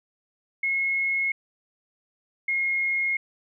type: tone pair in turn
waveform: sine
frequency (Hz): 2170 / 2151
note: C#7 / C7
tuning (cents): -37 / +47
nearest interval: unison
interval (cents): 16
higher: first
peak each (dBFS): -22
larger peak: neither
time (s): 0.63-1.32 / 2.48-3.17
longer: neither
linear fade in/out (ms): 5
effects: none